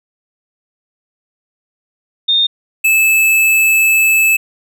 sine / square tone pair in turn, 3656 / 2614 Hz, A#7 / E7, -34 / -15 cents, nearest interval tritone, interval 581 cents, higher first, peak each -9 dBFS, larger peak neither, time 2.28-2.47 / 2.84-4.37 s, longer second, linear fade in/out 10 ms, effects none

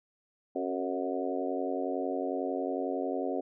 harmonic tone with a mistuned harmonic, 91 Hz, F#2, 28 cents flat, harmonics 3 / 4 / 5 / 6 / 7 / 8, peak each -35 / -36 / -37 / -38 / -38 / -39 dBFS, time 0.55-3.41 s, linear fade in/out 10 ms, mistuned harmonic 4, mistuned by +40 cents, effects none

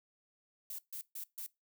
violet noise bursts, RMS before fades -43 dBFS, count 4, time 0.7-1.464 s, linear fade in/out 2 ms, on 86 ms, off 140 ms, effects noise-tail reverb RT60 0.2 s tail -21 dB re dry

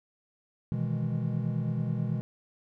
triangle chord, E major seventh, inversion second, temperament equal, 123.47 / 155.56 / 164.81 / 207.7 Hz, B2 / D#3 / E3 / G#3, 0 / 0 / 0 / 0 cents, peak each -29 / -32 / -32 / -33 dBFS, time 0.72-2.21 s, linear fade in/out 0 ms, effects none

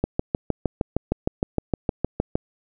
click train, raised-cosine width 2 ms, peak -7 dBFS, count 16, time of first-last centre 0.04-2.355 s, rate 6.48 Hz, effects none

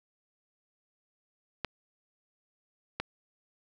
clicks, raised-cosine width 0.3 ms, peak -15 dBFS, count 2, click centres 1.647 / 3 s, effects none

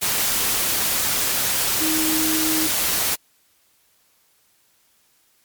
sine tone in noise, 315.7 Hz, D#4, 25 cents sharp, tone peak -22 dBFS, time 1.8-2.68 s, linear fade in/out 20 ms, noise white, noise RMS -21 dBFS, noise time 0.01-3.16 s, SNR -4 dB, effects white hiss -61 dBFS RMS until 5.44 s + MP3 96 kbps

